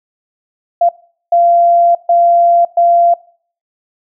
sine tone bursts at uneven times, 689 Hz, F5, 24 cents flat, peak -6 dBFS, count 4, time 0.81-0.89 / 1.32-1.95 / 2.09-2.65 / 2.77-3.14 s, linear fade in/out 5 ms, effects noise-tail reverb RT60 0.5 s tail -21 dB re dry

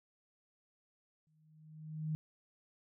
sine tone with exponential growth, 155.56 Hz, D#3, in tune, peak -32 dBFS, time 1.27-2.15 s, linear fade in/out 0 ms, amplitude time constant 190 ms, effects none

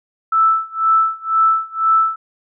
sine tone with tremolo, 1318.5 Hz, E6, in tune, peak -9 dBFS, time 0.32-2.16 s, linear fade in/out 5 ms, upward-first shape sine, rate 2 Hz, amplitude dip 95%, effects none

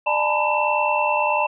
sine tone cluster, 596 / 849 / 910 / 1000 / 2681 Hz, D5 / G#5 / A#5 / B5 / E7, +25 / +38 / -42 / +21 / +29 cents, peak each -24 dBFS, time 0.06-1.47 s, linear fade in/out 10 ms, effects none

